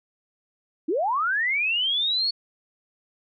sine linear sweep, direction up, 277.4 to 4435 Hz, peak -21 dBFS, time 0.88-2.31 s, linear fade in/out 10 ms, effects none

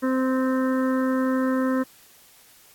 harmonic tone, 260 Hz, C4, 11 cents flat, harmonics 1 / 2 / 4 / 5 / 6 / 7, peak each -21 / -27 / -33 / -35 / -37 / -38 dBFS, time 0.02-1.84 s, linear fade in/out 20 ms, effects white hiss -53 dBFS RMS until 2.74 s + AAC 64 kbps

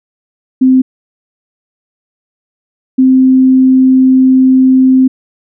sine tone pair in turn, 259.3 / 260.3 Hz, C4 / C4, -15 / -9 cents, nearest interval unison, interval 6 cents, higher second, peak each -3 dBFS, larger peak neither, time 0.61-0.82 / 2.98-5.08 s, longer second, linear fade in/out 10 ms, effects none

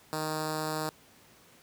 5% pulse tone with notch filter, 155.56 Hz, D#3, in tune, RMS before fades -33 dBFS, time 0.13-0.89 s, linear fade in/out 0 ms, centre 2100 Hz, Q 1.1, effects pink hiss -58 dBFS RMS until 1.62 s + high-pass 100 Hz 12 dB/octave

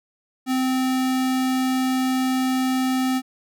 square tone, 259 Hz, C4, 17 cents flat, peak -20 dBFS, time 0.46-3.22 s, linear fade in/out 50 ms, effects none

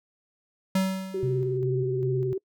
square tone with exponential decay, 189.9 Hz, F#3, 45 cents sharp, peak -20 dBFS, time 0.75-1.58 s, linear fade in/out 5 ms, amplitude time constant 180 ms
sine tone with vibrato, 379.1 Hz, F#4, 42 cents sharp, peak -26 dBFS, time 1.14-2.38 s, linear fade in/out 5 ms, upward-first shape sine, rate 19 Hz, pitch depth 40 cents each way
sine tone with tremolo, 130.81 Hz, C3, in tune, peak -25 dBFS, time 1.23-2.33 s, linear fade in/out 0 ms, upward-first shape square, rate 2.5 Hz, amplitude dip 30%
effects noise-tail reverb RT60 0.1 s tail -25 dB re dry

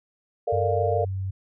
sine chord, Bb major seventh, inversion third, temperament equal with one note detuned, 440 / 466.2 / 593.1 / 698.5 Hz, A4 / Bb4 / D5 / F5, 0 / 0 / +17 / 0 cents, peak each -29 / -26 / -27 / -26 dBFS, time 0.47-1.05 s, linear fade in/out 10 ms
sine tone, 95.6 Hz, G2, 43 cents flat, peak -26 dBFS, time 0.52-1.31 s, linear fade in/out 10 ms
effects none

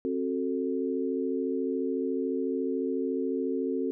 sine chord, F# diminished, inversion second, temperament just, 266.4 / 370 / 444 Hz, C4 / F#4 / A4, +31 / 0 / +16 cents, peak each -30 / -32 / -32 dBFS, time 0.05-3.91 s, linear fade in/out 0 ms, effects none

